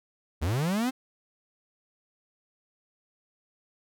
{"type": "linear sweep", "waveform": "45% pulse", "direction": "up", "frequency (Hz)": [67.3, 267.6], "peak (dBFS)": -25, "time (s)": [0.41, 0.91], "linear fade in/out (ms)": 20, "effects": []}